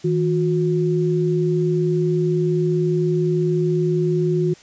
sine tone pair together, 159.64 / 361.5 Hz, D#3 / F#4, +45 / -40 cents, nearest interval octave + major second, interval 1415 cents, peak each -19 dBFS, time 0.04-4.54 s, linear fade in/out 10 ms, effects white hiss -47 dBFS RMS until 4.62 s + resampled to 16000 Hz

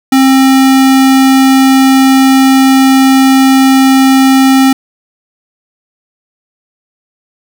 square tone, 266.1 Hz, C4, 29 cents sharp, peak -4 dBFS, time 0.12-4.73 s, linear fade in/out 5 ms, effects none

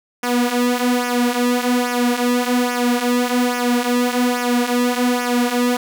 sawtooth tone with flanger, 244.9 Hz, B3, 14 cents flat, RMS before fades -18 dBFS, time 0.23-5.77 s, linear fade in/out 5 ms, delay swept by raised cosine 0.24 to 5.44 ms, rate 1.2 Hz, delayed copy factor -0.7, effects none

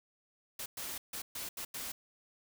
white noise bursts at uneven times, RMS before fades -41 dBFS, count 6, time 0.59-0.66 / 0.77-0.98 / 1.13-1.22 / 1.35-1.49 / 1.57-1.65 / 1.74-1.92 s, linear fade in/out 5 ms, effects none

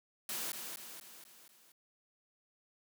white noise with echo, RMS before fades -39 dBFS, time 0.29-0.52 s, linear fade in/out 2 ms, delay 240 ms, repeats 5, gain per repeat -5 dB, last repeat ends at 1.72 s, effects high-pass 150 Hz 12 dB/octave

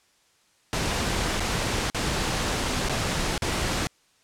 pink noise with dropouts, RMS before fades -26 dBFS, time 0.73-3.87 s, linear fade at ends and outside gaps 0 ms, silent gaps 1.397-1.404 / 1.9-1.946 / 2.887-2.895 / 3.379-3.421 s, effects white hiss -63 dBFS RMS until 4.23 s + low-pass 8000 Hz 12 dB/octave

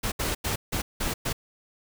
pink noise bursts at uneven times, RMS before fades -28 dBFS, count 6, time 0.03-0.12 / 0.19-0.35 / 0.44-0.56 / 0.72-0.82 / 1-1.14 / 1.25-1.33 s, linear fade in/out 10 ms, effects none

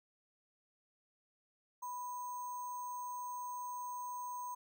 sine tone with sample-and-hold, 987.8 Hz, B5, in tune, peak -40 dBFS, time 1.82-4.55 s, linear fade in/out 10 ms, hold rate 7350 Hz, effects none

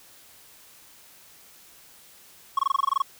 triangle tone bursts, 1099 Hz, C#6, 15 cents flat, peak -16 dBFS, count 11, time 2.57-3.021 s, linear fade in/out 5 ms, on 21 ms, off 22 ms, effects white hiss -52 dBFS RMS until 3.19 s

